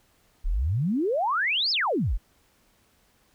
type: exponential two-way sweep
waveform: sine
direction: up then down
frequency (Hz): 31.67 to 5400 to 31.67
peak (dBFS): -22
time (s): 0.44-2.18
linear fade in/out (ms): 20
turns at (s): 1.71
effects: pink hiss -64 dBFS RMS until 3.34 s